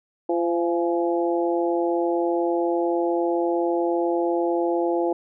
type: harmonic tone with a mistuned harmonic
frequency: 171.5 Hz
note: F3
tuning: 31 cents flat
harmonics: 2 / 3 / 4 / 5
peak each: -22 / -26 / -28 / -30 dBFS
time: 0.29-5.13 s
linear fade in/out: 5 ms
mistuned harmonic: 5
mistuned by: -32 cents
effects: none